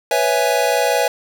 square chord, C# minor seventh, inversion third, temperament equal, 493.9 / 554.4 / 659.3 / 830.6 Hz, B4 / C#5 / E5 / G#5, 0 / 0 / 0 / 0 cents, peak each -21 dBFS, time 0.11-1.08 s, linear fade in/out 2 ms, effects none

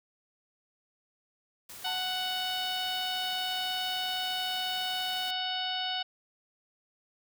white noise, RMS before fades -46 dBFS, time 1.69-5.31 s, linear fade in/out 5 ms
harmonic tone, 741 Hz, F#5, 2 cents sharp, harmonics 1 / 2 / 3 / 4 / 5 / 6 / 7, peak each -36 / -40 / -46 / -34 / -37 / -42 / -46 dBFS, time 1.84-6.03 s, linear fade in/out 10 ms
sine tone with exponential decay, 890 Hz, A5, 20 cents sharp, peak -37 dBFS, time 1.86-2.15 s, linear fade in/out 5 ms, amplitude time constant 61 ms
effects none

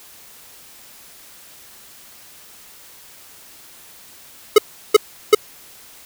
square tone bursts, 424.8 Hz, G#4, 39 cents sharp, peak -5 dBFS, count 3, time 4.56-5.349 s, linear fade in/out 5 ms, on 23 ms, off 360 ms, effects white hiss -44 dBFS RMS until 6.05 s

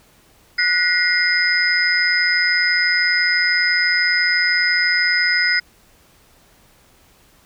sine tone cluster, 1468 / 1926 / 2100 / 5030 Hz, F#6 / B6 / C7 / D#8, -14 / -44 / +6 / +18 cents, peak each -20 dBFS, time 0.58-5.6 s, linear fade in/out 10 ms, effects pink hiss -53 dBFS RMS until 7.45 s

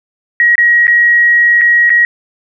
sine tone with dropouts, 1899 Hz, A#6, 32 cents sharp, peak -5 dBFS, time 0.4-2.05 s, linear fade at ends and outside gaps 1 ms, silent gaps 0.555-0.58 / 0.869-0.879 / 1.612-1.616 / 1.895-1.902 s, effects none

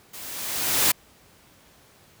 white noise with level ramp, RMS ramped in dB -40 to -18 dBFS, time 0.13-0.92 s, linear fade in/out 10 ms, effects pink hiss -55 dBFS RMS until 2.2 s + high-pass 60 Hz 12 dB/octave

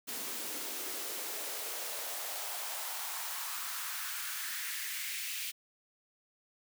white noise with high-pass filter sweep, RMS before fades -39 dBFS, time 0.07-5.52 s, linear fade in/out 20 ms, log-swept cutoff 240 to 2500 Hz, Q 2.4, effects none

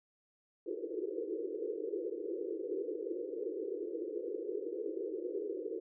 white band-pass noise, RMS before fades -39 dBFS, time 0.66-5.8 s, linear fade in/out 10 ms, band 320 to 490 Hz, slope 96 dB/octave, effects none

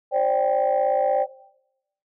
sine chord, C suspended second, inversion none, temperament equal with one note detuned, 530.6 / 587.3 / 784 Hz, C5 / D5 / G5, +24 / 0 / 0 cents, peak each -21 dBFS, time 0.11-1.27 s, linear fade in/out 50 ms, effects noise-tail reverb RT60 0.8 s tail -18 dB re dry + tanh soft clip ceiling -12 dBFS

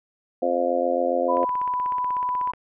harmonic tone, 87.31 Hz, F2, in tune, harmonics 3 / 4 / 5 / 6 / 7 / 8, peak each -30 / -29 / -34 / -23 / -28 / -26 dBFS, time 0.42-1.45 s, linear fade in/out 5 ms
sine tone, 994 Hz, B5, 11 cents sharp, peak -22 dBFS, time 1.28-2.52 s, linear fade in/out 20 ms
click train, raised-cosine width 0.5 ms, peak -24 dBFS, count 20, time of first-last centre 1.37-2.536 s, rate 16.3 Hz
effects none

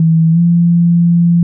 sine tone with pitch glide, 162.6 to 171.18 Hz, E3 to F3, -23 to -34 cents, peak -6 dBFS, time 0-1.43 s, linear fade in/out 2 ms, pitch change +89 cents, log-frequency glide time 0.32-0.39 s, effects none

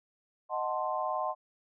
sine chord, D# diminished seventh, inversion none, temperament equal, 622.3 / 740 / 880 / 1046.5 Hz, D#5 / F#5 / A5 / C6, 0 / 0 / 0 / 0 cents, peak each -35 / -35 / -37 / -34 dBFS, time 0.49-1.35 s, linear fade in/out 50 ms, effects none

